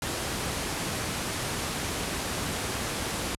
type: low-pass noise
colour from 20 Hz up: pink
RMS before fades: -31 dBFS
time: 0.02-3.35 s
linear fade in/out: 2 ms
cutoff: 12000 Hz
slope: 48 dB/octave
effects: high-pass 60 Hz 12 dB/octave